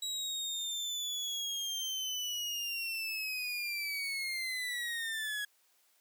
30% pulse linear sweep, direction down, 3879 to 1661.2 Hz, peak -32 dBFS, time 0.02-5.45 s, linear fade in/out 5 ms, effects white hiss -70 dBFS RMS until 6 s + high-pass 400 Hz 12 dB/octave

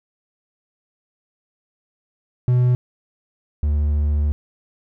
triangle tone pair in turn, 124.2 / 73.85 Hz, B2 / D2, +10 / +10 cents, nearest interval major sixth, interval 900 cents, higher first, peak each -11 / -14 dBFS, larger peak first, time 2.48-2.75 / 3.63-4.32 s, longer second, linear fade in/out 0 ms, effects none

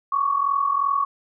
sine tone pair together, 1108.7 / 1151.5 Hz, C#6 / D6, 0 / -34 cents, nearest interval minor second, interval 66 cents, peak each -20 / -24 dBFS, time 0.12-1.05 s, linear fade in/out 5 ms, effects none

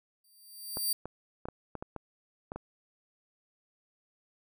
5% pulse tone with exponential growth, 4700 Hz, D8, 1 cent sharp, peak -19 dBFS, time 0.24-0.93 s, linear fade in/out 5 ms, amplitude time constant 150 ms
clicks, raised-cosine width 1 ms, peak -24 dBFS, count 9, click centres 0.771 / 1.056 / 1.455 / 1.486 / 1.753 / 1.825 / 1.963 / 2.519 / 2.56 s
effects none

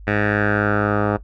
10% pulse tone with low-pass filter sweep, 103.83 Hz, G#2, in tune, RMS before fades -19 dBFS, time 0.07-1.17 s, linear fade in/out 5 ms, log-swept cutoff 2000 to 1100 Hz, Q 4.1, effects noise-tail reverb RT60 0.1 s tail -17 dB re dry + added 50 Hz sine -36 dBFS peak until 1.23 s

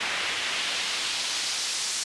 pink noise with band-pass filter sweep, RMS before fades -29 dBFS, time 0-2.04 s, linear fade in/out 10 ms, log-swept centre 2300 to 6000 Hz, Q 1.2, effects resampled to 24000 Hz

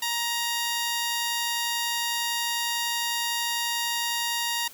10% pulse tone pair together, 940 / 3649 Hz, A#5 / A#7, +14 / -38 cents, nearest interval octave + major seventh, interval 2348 cents, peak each -18 / -25 dBFS, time 0.02-4.68 s, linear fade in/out 5 ms, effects white hiss -48 dBFS RMS until 4.73 s

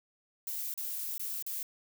violet noise with dropouts, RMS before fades -37 dBFS, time 0.47-1.63 s, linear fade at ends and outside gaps 2 ms, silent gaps 0.74-0.776 / 1.18-1.195 / 1.425-1.464 s, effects none

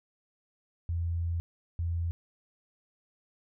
sine tone pair in turn, 84.7 / 84.7 Hz, E2 / E2, +48 / +48 cents, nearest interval unison, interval 0 cents, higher neither, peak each -28 / -28 dBFS, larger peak neither, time 0.89-1.4 / 1.79-2.11 s, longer first, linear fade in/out 0 ms, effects none

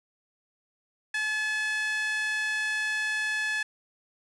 sawtooth tone with high-pass filter, 859 Hz, A5, 42 cents flat, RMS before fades -29 dBFS, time 1.14-3.63 s, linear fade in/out 5 ms, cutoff 1900 Hz, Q 6.5, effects resampled to 24000 Hz + 10-bit

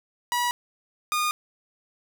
sawtooth tone pair in turn, 969 / 1222.2 Hz, B5 / D#6, -33 / -31 cents, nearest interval major third, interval 402 cents, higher second, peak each -19 dBFS, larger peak neither, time 0.32-0.51 / 1.12-1.31 s, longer neither, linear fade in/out 0 ms, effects none

